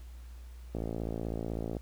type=click train; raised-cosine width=2 ms; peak=-22 dBFS; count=58; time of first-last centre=0.75-1.768 s; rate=56 Hz; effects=added 60 Hz sine -44 dBFS peak until 1.81 s + pink hiss -62 dBFS RMS until 1.81 s